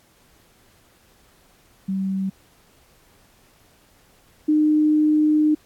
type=tone pair in turn; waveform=sine; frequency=192 / 304.8 Hz; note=G3 / D#4; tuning=-36 / -36 cents; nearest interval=minor sixth; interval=800 cents; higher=second; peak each=-21 / -14 dBFS; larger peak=second; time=1.88-2.3 / 4.48-5.55 s; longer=second; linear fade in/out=10 ms; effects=pink hiss -57 dBFS RMS until 5.65 s + AAC 64 kbps